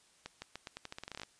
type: accelerating click train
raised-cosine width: 0.2 ms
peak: -25 dBFS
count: 16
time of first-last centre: 0.26-1.233 s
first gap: 160 ms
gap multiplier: 0.85
effects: white hiss -66 dBFS RMS until 1.39 s + resampled to 22050 Hz